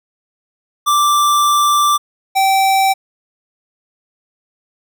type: tone pair in turn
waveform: square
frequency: 1174.7 / 774.3 Hz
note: D6 / G5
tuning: 0 / -22 cents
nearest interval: perfect fifth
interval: 722 cents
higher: first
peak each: -11 dBFS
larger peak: neither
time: 0.86-1.98 / 2.35-2.94 s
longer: first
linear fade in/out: 20 ms
effects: none

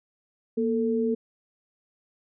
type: tone pair together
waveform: sine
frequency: 235.5 / 444.6 Hz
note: A#3 / A4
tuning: +18 / +18 cents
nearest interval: major seventh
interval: 1100 cents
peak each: -25 dBFS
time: 0.57-1.15 s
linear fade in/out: 10 ms
effects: none

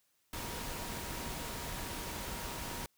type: tone in noise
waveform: sine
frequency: 946 Hz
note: A#5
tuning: 25 cents sharp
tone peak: -50 dBFS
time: 0.33-2.86 s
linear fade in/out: 2 ms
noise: pink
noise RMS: -41 dBFS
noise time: 0.33-2.86 s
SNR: -12 dB
effects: white hiss -75 dBFS RMS until 2.97 s

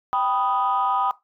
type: chord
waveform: sine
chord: G augmented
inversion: none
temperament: equal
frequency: 784 / 987.8 / 1244.5 Hz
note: G5 / B5 / D#6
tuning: 0 / 0 / 0 cents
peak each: -23 dBFS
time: 0.13-1.11 s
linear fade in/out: 0 ms
effects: noise-tail reverb RT60 0.2 s tail -17 dB re dry + tanh soft clip ceiling -12 dBFS

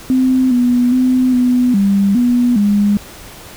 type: tone with pitch steps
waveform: sine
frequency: 258.4 / 245.1 / 255 / 248.5 / 198.4 / 243.8 / 204.5 Hz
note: C4 / B3 / C4 / B3 / G3 / B3 / G#3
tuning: -21 / -13 / -44 / +11 / +21 / -22 / -26 cents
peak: -9 dBFS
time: 0.1-2.97 s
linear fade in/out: 0 ms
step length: 410 ms
effects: pink hiss -35 dBFS RMS until 3.56 s

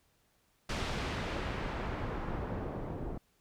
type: noise with low-pass filter sweep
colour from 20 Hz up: pink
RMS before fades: -37 dBFS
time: 0.69-3.18 s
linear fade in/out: 5 ms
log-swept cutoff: 5300 to 540 Hz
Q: 0.71
effects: pink hiss -72 dBFS RMS until 3.4 s

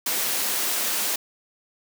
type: high-pass noise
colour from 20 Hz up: white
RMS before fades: -25 dBFS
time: 0.06-1.16 s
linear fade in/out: 5 ms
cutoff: 200 Hz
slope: 24 dB/octave
effects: none

